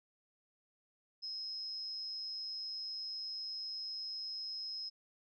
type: tone with amplitude modulation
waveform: sine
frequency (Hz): 5140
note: E8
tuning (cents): -45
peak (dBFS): -37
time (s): 1.22-4.9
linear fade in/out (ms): 20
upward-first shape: sine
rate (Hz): 208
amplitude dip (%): 55
effects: none